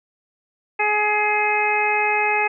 harmonic tone with a mistuned harmonic, 420 Hz, G#4, 19 cents sharp, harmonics 1 / 2 / 3 / 4 / 5 / 6, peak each -26 / -21 / -31 / -28 / -24 / -22 dBFS, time 0.79-2.48 s, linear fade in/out 10 ms, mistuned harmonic 6, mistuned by +15 cents, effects none

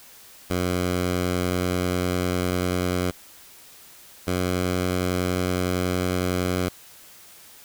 10% pulse tone pair in turn, 90.1 / 90.83 Hz, F#2 / F#2, -45 / -32 cents, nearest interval unison, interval 13 cents, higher second, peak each -14 dBFS, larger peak neither, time 0.5-3.11 / 4.27-6.69 s, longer first, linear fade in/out 5 ms, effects white hiss -48 dBFS RMS until 7.64 s

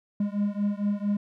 triangle beating tone pair, 202.6 / 207 Hz, G#3 / G#3, -43 / -5 cents, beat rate 4.4 Hz, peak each -25 / -26 dBFS, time 0.2-1.17 s, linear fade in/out 5 ms, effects none

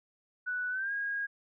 sine tone with pitch glide, 1482 to 1634.9 Hz, F#6 to G#6, +2 to -28 cents, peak -31 dBFS, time 0.46-1.27 s, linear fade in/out 20 ms, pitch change +170 cents, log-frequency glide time 0.7-0.92 s, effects none

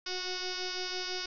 sine tone with frequency modulation, 2566 Hz, E7, 47 cents flat, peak -33 dBFS, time 0.06-1.26 s, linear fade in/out 5 ms, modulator 367 Hz, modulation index 8, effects none

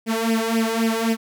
sawtooth tone with flanger, 225.8 Hz, A3, 45 cents sharp, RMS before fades -21 dBFS, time 0.06-1.17 s, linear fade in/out 50 ms, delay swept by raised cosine 0.37 to 2.07 ms, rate 3.8 Hz, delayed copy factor +0.8, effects none

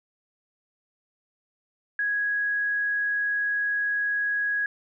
sine tone, 1661.2 Hz, G#6, in tune, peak -23 dBFS, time 1.99-4.66 s, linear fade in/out 2 ms, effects none

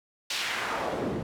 pink noise with band-pass filter sweep, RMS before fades -31 dBFS, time 0.3-1.23 s, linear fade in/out 5 ms, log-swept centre 4100 to 220 Hz, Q 1.2, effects none

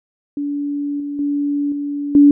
sine tone with level steps, 287.5 Hz, D4, 37 cents flat, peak -19 / -22 / -16 / -20 / -5 dBFS, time 0.37-2.31 s, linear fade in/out 2 ms, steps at 1 / 1.19 / 1.72 / 2.15 s, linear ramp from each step 2 ms, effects none

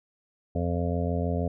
harmonic tone, 86.4 Hz, F2, 18 cents flat, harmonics 1 / 2 / 3 / 5 / 6 / 7 / 8, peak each -28 / -31 / -33 / -35 / -36 / -36 / -37 dBFS, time 0.55-1.48 s, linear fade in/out 5 ms, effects none

